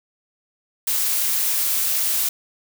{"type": "noise", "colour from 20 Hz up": "blue", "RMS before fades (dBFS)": -21, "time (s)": [0.87, 2.29], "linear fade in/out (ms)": 5, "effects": []}